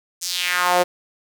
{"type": "tone with high-pass filter sweep", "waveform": "sawtooth", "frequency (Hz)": 178.9, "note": "F3", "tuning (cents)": 42, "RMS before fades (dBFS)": -20, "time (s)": [0.21, 0.84], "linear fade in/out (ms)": 20, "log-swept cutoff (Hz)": [6700, 480], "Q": 2.5, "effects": ["7-bit"]}